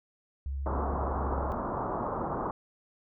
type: tone with vibrato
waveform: sine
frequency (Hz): 68.7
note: C#2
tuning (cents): -15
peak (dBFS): -31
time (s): 0.46-1.52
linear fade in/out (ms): 0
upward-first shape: square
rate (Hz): 15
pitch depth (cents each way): 23
type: low-pass noise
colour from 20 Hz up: white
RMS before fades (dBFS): -33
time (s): 0.66-2.51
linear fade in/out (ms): 2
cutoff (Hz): 1200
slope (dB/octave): 48
effects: none